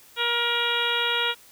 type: harmonic tone with a mistuned harmonic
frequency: 475 Hz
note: A#4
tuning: 33 cents sharp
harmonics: 1 / 2 / 3 / 4 / 5 / 6 / 7 / 8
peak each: -32 / -31 / -28 / -33 / -31 / -30 / -28 / -31 dBFS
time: 0.16-1.35 s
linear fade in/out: 50 ms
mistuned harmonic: 3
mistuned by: -16 cents
effects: white hiss -52 dBFS RMS until 1.51 s